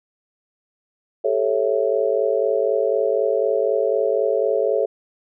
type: chord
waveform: sine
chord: A dominant seventh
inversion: third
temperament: just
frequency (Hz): 396 / 440 / 550 / 660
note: G4 / A4 / C#5 / E5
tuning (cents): +18 / 0 / -14 / +2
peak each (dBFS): -24 / -21 / -21 / -25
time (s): 1.24-4.86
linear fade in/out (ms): 10
effects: none

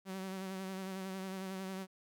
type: tone with vibrato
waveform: sawtooth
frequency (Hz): 190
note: F#3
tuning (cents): +46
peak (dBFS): -36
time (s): 0.05-1.87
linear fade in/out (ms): 50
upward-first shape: sine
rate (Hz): 11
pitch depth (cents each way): 31
effects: none

